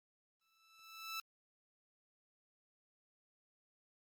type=tone with exponential growth; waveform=15% pulse; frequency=1318.5 Hz; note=E6; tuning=in tune; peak=-33 dBFS; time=0.41-1.2 s; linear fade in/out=2 ms; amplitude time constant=170 ms; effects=Opus 32 kbps